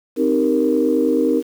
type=chord; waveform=sine; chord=C minor seventh; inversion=none; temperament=equal; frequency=261.6 / 311.1 / 392 / 466.2 Hz; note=C4 / Eb4 / G4 / Bb4; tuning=0 / 0 / 0 / 0 cents; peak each=-19 / -18 / -23 / -18 dBFS; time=0.16-1.43 s; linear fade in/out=50 ms; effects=tanh soft clip ceiling -4 dBFS + 7-bit